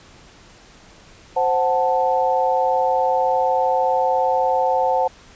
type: chord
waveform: sine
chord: F# diminished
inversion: second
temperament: equal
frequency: 523.3 / 740 / 880 Hz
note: C5 / F#5 / A5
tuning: 0 / 0 / 0 cents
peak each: -20 dBFS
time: 1.36-5.08 s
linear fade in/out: 10 ms
effects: pink hiss -47 dBFS RMS until 5.35 s + resampled to 16000 Hz